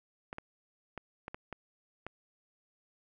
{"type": "clicks", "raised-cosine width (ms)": 0.5, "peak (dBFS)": -25, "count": 7, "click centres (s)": [0.329, 0.384, 0.977, 1.281, 1.345, 1.527, 2.066], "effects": []}